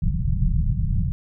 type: low-pass noise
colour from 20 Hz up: pink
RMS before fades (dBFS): -21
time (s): 0.02-1.12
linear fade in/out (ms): 0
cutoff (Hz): 190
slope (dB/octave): 96
effects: none